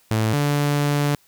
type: tone pair in turn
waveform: sawtooth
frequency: 110 / 145.1 Hz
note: A2 / D3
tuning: 0 / -21 cents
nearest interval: perfect fourth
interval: 479 cents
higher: second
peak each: -14 dBFS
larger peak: neither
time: 0.11-0.33 / 0.33-1.15 s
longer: second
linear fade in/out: 0 ms
effects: white hiss -58 dBFS RMS until 1.27 s